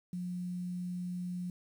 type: tone with quantisation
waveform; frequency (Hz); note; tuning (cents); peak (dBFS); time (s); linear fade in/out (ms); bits
sine; 178.9; F3; +42; -35; 0.13-1.5; 2; 10
effects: none